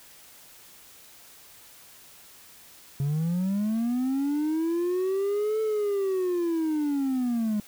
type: linear two-way sweep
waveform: triangle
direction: up then down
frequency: 136 to 440 to 205.8 Hz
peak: -21 dBFS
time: 3-7.6 s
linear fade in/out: 2 ms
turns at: 5.61 s
effects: tanh soft clip ceiling -17 dBFS + white hiss -51 dBFS RMS until 7.67 s